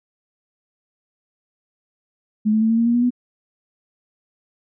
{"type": "tone with pitch steps", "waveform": "sine", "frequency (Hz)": [213.6, 218, 222.4, 227, 231.6, 236.3, 241.1, 246.1], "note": ["G#3", "A3", "A3", "A#3", "A#3", "A#3", "B3", "B3"], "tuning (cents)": [49, -16, 19, -46, -11, 24, -41, -6], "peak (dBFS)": -14, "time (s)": [2.45, 3.106], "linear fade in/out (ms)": 20, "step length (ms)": 82, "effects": []}